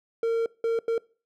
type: tone bursts at uneven times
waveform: triangle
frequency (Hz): 458.1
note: A#4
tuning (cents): -30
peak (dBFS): -20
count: 3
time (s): 0.23-0.46 / 0.64-0.79 / 0.88-0.98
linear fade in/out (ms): 2
effects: noise-tail reverb RT60 0.4 s tail -23 dB re dry